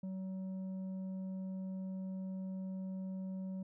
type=tone with tanh clipping; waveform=triangle; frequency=188.8 Hz; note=F#3; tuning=35 cents sharp; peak=-40 dBFS; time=0.03-3.63 s; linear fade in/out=5 ms; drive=10 dB; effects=none